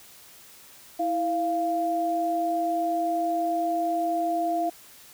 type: tone pair together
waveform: sine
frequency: 327.1 / 693.1 Hz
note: E4 / F5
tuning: -13 / -13 cents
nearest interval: octave + minor second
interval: 1300 cents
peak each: -29 / -24 dBFS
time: 0.99-4.7 s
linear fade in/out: 10 ms
effects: white hiss -50 dBFS RMS until 5.13 s